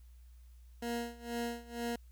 20% pulse tone with tremolo, 236.1 Hz, A#3, 22 cents sharp, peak -29 dBFS, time 0.82-1.96 s, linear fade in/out 5 ms, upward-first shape sine, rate 2.1 Hz, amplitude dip 90%, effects added 60 Hz sine -53 dBFS peak until 2.11 s + white hiss -73 dBFS RMS until 2.11 s

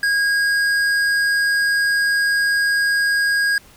triangle tone with tanh clipping, 1635 Hz, G#6, 28 cents flat, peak -17 dBFS, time 0.03-3.58 s, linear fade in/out 2 ms, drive 17 dB, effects pink hiss -48 dBFS RMS until 3.76 s

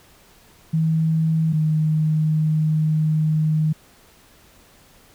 sine tone pair in turn, 160.2 / 155.55 Hz, E3 / D#3, -49 / 0 cents, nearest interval minor second, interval 51 cents, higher first, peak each -16 dBFS, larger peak neither, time 0.73-1.53 / 1.53-3.73 s, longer second, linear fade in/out 10 ms, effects pink hiss -52 dBFS RMS until 5.14 s

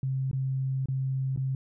sine tone with dropouts, 132.9 Hz, C3, 27 cents sharp, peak -26 dBFS, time 0.03-1.55 s, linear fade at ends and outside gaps 2 ms, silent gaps 0.313-0.33 / 0.858-0.885 / 1.362-1.374 s, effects none

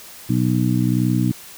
harmonic tone, 61.74 Hz, B1, in tune, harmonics 2 / 3 / 4 / 5, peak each -19 / -21 / -22 / -23 dBFS, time 0.29-1.32 s, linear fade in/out 10 ms, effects white hiss -40 dBFS RMS until 1.57 s

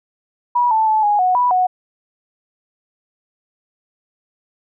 sine tone with pitch steps, 970 / 880 / 868 / 828 / 735 / 984 / 735 Hz, B5 / A5 / A5 / G#5 / F#5 / B5 / F#5, -31 / 0 / -24 / -5 / -12 / -7 / -12 cents, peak -12 dBFS, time 0.55-1.67 s, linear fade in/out 10 ms, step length 160 ms, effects none

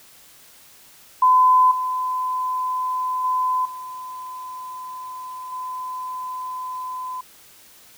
sine tone with level steps, 1015 Hz, B5, 47 cents sharp, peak -11 / -21 / -18 / -31 / -27 dBFS, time 1.22-7.21 s, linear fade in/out 5 ms, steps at 1.71 / 3.24 / 3.65 / 5.52 s, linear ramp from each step 5 ms, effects white hiss -49 dBFS RMS until 7.97 s

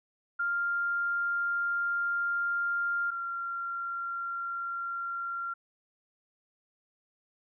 sine tone pair in turn, 1396.9 / 1379.3 Hz, F6 / F6, 0 / -22 cents, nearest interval unison, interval 22 cents, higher first, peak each -27 / -32 dBFS, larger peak first, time 0.39-3.11 / 3.11-5.54 s, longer first, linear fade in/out 10 ms, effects none

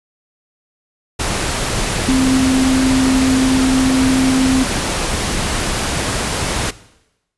sine tone in noise, 261.6 Hz, C4, in tune, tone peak -11 dBFS, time 2.08-4.64 s, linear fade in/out 10 ms, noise pink, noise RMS -19 dBFS, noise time 1.19-6.71 s, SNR +5 dB, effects noise-tail reverb RT60 0.9 s tail -18 dB re dry + resampled to 24000 Hz

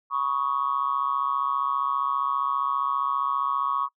sine tone with amplitude modulation, 1115 Hz, C#6, 10 cents sharp, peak -18 dBFS, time 0.1-3.89 s, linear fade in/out 50 ms, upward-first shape sine, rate 135 Hz, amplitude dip 90%, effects noise-tail reverb RT60 0.1 s tail -26 dB re dry + tanh soft clip ceiling -14 dBFS

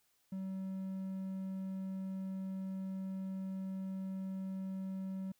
triangle tone, 190.5 Hz, G3, 49 cents flat, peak -36 dBFS, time 0.32-5.32 s, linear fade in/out 5 ms, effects white hiss -75 dBFS RMS until 5.39 s

